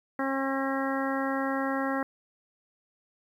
harmonic tone, 270 Hz, C#4, 45 cents flat, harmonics 1 / 2 / 3 / 4 / 5 / 6 / 7, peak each -30 / -33 / -35 / -36 / -37 / -38 / -38 dBFS, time 0.19-2.03 s, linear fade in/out 2 ms, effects 10-bit

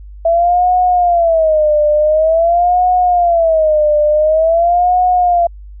sine tone with vibrato, 659.3 Hz, E5, in tune, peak -8 dBFS, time 0.25-5.47 s, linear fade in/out 5 ms, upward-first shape sine, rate 0.47 Hz, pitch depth 170 cents each way, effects added 50 Hz sine -30 dBFS peak until 5.8 s

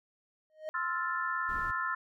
triangle tone with exponential growth, 622.3 Hz, D#5, in tune, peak -30 dBFS, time 0.5-0.69 s, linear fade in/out 0 ms, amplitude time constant 41 ms
sine chord, F major seventh, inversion second, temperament equal, 1046.5 / 1318.5 / 1396.9 / 1760 Hz, C6 / E6 / F6 / A6, 0 / 0 / 0 / 0 cents, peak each -36 dBFS, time 0.74-1.95 s, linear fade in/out 5 ms
brown noise, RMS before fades -44 dBFS, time 1.48-1.72 s, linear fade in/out 20 ms
effects none

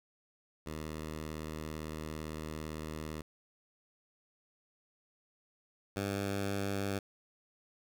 10% pulse tone pair in turn, 77.78 / 99.31 Hz, D#2 / G2, 0 / +23 cents, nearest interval major third, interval 423 cents, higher second, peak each -31 / -25 dBFS, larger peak second, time 0.66-3.22 / 5.96-6.99 s, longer first, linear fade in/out 5 ms, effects none

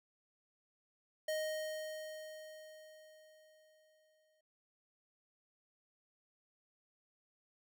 square tone with exponential decay, 622.3 Hz, D#5, in tune, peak -35 dBFS, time 1.28-4.41 s, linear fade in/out 5 ms, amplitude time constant 680 ms, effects none

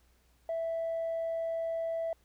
triangle tone with tanh clipping, 659.3 Hz, E5, in tune, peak -31 dBFS, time 0.49-2.13 s, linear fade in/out 2 ms, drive 5 dB, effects added 60 Hz sine -66 dBFS peak until 2.24 s + pink hiss -70 dBFS RMS until 2.24 s

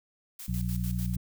blue noise with tremolo, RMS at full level -42 dBFS, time 0.39-1.16 s, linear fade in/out 5 ms, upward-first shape square, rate 6.7 Hz, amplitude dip 70%
harmonic tone, 60 Hz, B1, 49 cents flat, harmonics 1 / 2 / 3, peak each -32 / -32 / -32 dBFS, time 0.48-1.17 s, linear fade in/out 5 ms
effects none

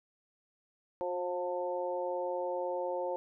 harmonic tone with a mistuned harmonic, 178 Hz, F3, 33 cents sharp, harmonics 2 / 3 / 4 / 5, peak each -39 / -34 / -43 / -39 dBFS, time 1.01-3.16 s, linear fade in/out 0 ms, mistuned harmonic 2, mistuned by +18 cents, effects none

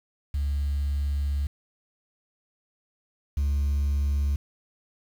sine tone pair in turn, 71.1 / 71.1 Hz, C#2 / C#2, +45 / +45 cents, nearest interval unison, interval 0 cents, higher neither, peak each -22 / -19 dBFS, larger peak second, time 0.34-1.47 / 3.37-4.36 s, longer first, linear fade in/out 5 ms, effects tanh soft clip ceiling -21 dBFS + 8-bit

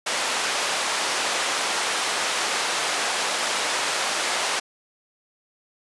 pink band-pass noise, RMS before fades -25 dBFS, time 0.06-4.6 s, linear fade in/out 10 ms, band 660 to 8600 Hz, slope 12 dB/octave, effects resampled to 24000 Hz

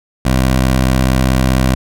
15% pulse tone with vibrato, 64.6 Hz, C2, 21 cents flat, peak -4 dBFS, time 0.25-1.75 s, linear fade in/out 5 ms, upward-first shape sine, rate 16 Hz, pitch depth 31 cents each way, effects none

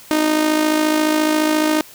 sawtooth tone with amplitude modulation, 308.4 Hz, D#4, 15 cents flat, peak -8 dBFS, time 0.11-1.81 s, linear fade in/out 0 ms, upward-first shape sine, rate 54.4 Hz, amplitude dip 55%, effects white hiss -42 dBFS RMS until 1.94 s

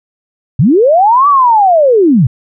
sine linear two-way sweep, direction up then down, 106.4 to 1174.7 to 106.4 Hz, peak -4 dBFS, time 0.59-2.27 s, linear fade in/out 5 ms, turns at 1.28 s, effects none

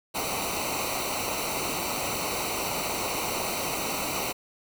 pink noise with comb filter, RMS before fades -30 dBFS, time 0.14-4.33 s, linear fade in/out 20 ms, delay 0.59 ms, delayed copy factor -0.85, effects none

